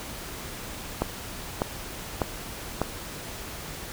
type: click train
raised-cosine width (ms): 1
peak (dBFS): -9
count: 4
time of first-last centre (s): 1.02-2.816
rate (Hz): 1.67
effects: pink hiss -38 dBFS RMS until 3.92 s